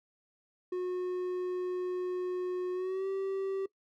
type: tone with pitch glide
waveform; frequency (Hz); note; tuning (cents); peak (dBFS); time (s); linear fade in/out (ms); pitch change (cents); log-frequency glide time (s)
triangle; 363.3 to 387.1; F#4 to G4; -32 to -22; -29; 0.72-3.66; 5; +110; 2.73-3.07
effects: noise-tail reverb RT60 0.1 s tail -20 dB re dry